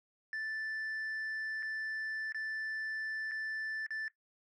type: tone with dropouts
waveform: sine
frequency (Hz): 1760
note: A6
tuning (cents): 0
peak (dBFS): -33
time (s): 0.33-4.08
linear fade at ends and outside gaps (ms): 1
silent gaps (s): 1.625-1.629 / 2.322-2.346 / 3.312-3.317 / 3.864-3.906
effects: noise-tail reverb RT60 0.1 s tail -18 dB re dry + tanh soft clip ceiling -35 dBFS